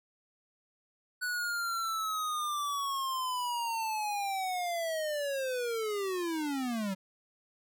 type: linear sweep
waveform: square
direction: down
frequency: 1485 to 185.2 Hz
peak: -32 dBFS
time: 1.21-6.95 s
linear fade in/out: 20 ms
effects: none